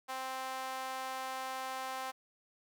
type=tone with high-pass filter; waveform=sawtooth; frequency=261.6 Hz; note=C4; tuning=in tune; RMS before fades=-40 dBFS; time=0.08-2.12 s; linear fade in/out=20 ms; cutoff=840 Hz; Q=2.1; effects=none